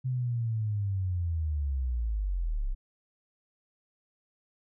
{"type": "linear sweep", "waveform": "sine", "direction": "down", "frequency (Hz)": [130, 30.57], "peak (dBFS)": -27, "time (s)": [0.04, 2.75], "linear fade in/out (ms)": 20, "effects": []}